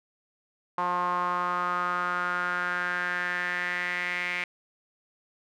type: tone with band-pass filter sweep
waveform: sawtooth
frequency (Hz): 177.9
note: F3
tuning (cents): +32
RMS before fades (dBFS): -29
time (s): 0.78-4.44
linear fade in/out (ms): 2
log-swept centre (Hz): 1000 to 2200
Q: 5.6
effects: none